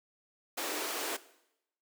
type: high-pass noise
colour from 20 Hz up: pink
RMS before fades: -36 dBFS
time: 0.57-1.17 s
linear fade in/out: 10 ms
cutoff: 290 Hz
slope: 48 dB/octave
effects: noise-tail reverb RT60 0.8 s tail -17 dB re dry